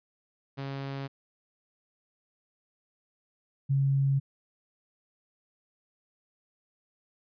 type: tone pair in turn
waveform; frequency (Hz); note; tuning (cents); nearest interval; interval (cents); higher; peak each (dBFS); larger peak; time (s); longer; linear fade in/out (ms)
sawtooth / sine; 137.3 / 137.3; C#3 / C#3; -16 / -16; unison; 0; neither; -30 / -22; second; 0.57-1.08 / 3.69-4.2; neither; 20
effects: resampled to 11025 Hz